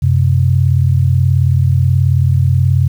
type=tone pair together; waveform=sine; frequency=92.23 / 130.81 Hz; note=F#2 / C3; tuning=-5 / 0 cents; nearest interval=tritone; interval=605 cents; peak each=-11 dBFS; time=0.02-2.88 s; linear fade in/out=10 ms; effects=7-bit